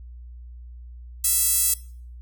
sawtooth tone with high-pass filter, 662 Hz, E5, 7 cents sharp, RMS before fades -21 dBFS, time 1.24-1.74 s, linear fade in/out 5 ms, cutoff 9400 Hz, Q 1.6, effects noise-tail reverb RT60 0.5 s tail -20 dB re dry + added 60 Hz sine -38 dBFS peak until 2.21 s

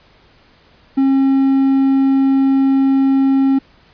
triangle tone, 270 Hz, C#4, 45 cents flat, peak -8 dBFS, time 0.97-3.59 s, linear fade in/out 10 ms, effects pink hiss -50 dBFS RMS until 3.93 s + resampled to 11025 Hz

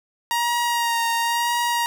sawtooth tone with vibrato, 940 Hz, A#5, 14 cents sharp, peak -16 dBFS, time 0.31-1.86 s, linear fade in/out 0 ms, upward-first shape sine, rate 0.97 Hz, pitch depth 23 cents each way, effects none

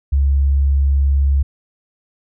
sine tone, 69.3 Hz, C#2, in tune, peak -11 dBFS, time 0.12-1.43 s, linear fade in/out 10 ms, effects none

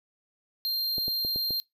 square tone, 4186 Hz, C8, in tune, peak -27 dBFS, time 0.65-1.6 s, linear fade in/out 0 ms
clicks, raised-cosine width 2 ms, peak -25 dBFS, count 5, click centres 0.982 / 1.081 / 1.249 / 1.36 / 1.507 s
effects noise-tail reverb RT60 0.2 s tail -24 dB re dry

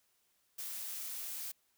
blue noise, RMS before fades -42 dBFS, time 0.58-1.52 s, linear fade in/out 10 ms, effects white hiss -75 dBFS RMS until 1.77 s

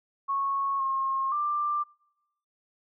sine tone with pitch steps, 1101 / 1075 / 1184 Hz, C#6 / C6 / D6, -12 / +47 / +14 cents, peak -25 dBFS, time 0.28-1.84 s, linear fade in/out 20 ms, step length 520 ms, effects noise-tail reverb RT60 0.9 s tail -26 dB re dry

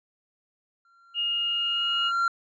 triangle tone with exponential growth, 1376 Hz, F6, 26 cents flat, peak -18 dBFS, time 0.85-2.28 s, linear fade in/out 2 ms, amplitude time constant 310 ms
sine tone with pitch glide, 2849 to 2867 Hz, F7 to F7, +34 to +45 cents, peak -24 dBFS, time 1.14-2.12 s, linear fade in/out 50 ms, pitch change +11 cents, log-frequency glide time 1.72-1.81 s
effects resampled to 16000 Hz

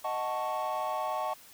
triangle chord, D# half-diminished seventh, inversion none, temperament equal, 622.3 / 740 / 880 / 1108.7 Hz, D#5 / F#5 / A5 / C#6, 0 / 0 / 0 / 0 cents, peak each -33 dBFS, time 0.04-1.34 s, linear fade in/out 10 ms, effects tanh soft clip ceiling -22 dBFS + white hiss -54 dBFS RMS until 1.53 s

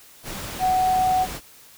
sine tone in noise, 744 Hz, F#5, 9 cents sharp, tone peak -17 dBFS, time 0.59-1.27 s, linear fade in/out 50 ms, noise pink, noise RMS -33 dBFS, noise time 0.23-1.41 s, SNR +13 dB, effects white hiss -49 dBFS RMS until 1.77 s

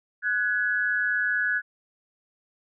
sine tone pair together, 1480 / 1684.4 Hz, F#6 / G#6, 0 / +24 cents, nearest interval major second, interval 224 cents, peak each -25 dBFS, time 0.22-1.62 s, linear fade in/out 50 ms, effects none

